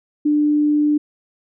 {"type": "tone", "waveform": "sine", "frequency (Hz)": 297.3, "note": "D4", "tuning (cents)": 21, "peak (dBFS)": -13, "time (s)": [0.25, 0.98], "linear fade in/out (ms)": 10, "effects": []}